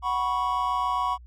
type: chord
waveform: triangle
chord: F# suspended fourth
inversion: none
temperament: equal with one note detuned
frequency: 740 / 981.5 / 1108.7 Hz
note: F#5 / B5 / C#6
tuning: 0 / -11 / 0 cents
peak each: -29 / -25 / -25 dBFS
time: 0.02-1.18 s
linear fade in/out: 50 ms
effects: added 60 Hz sine -44 dBFS peak until 1.26 s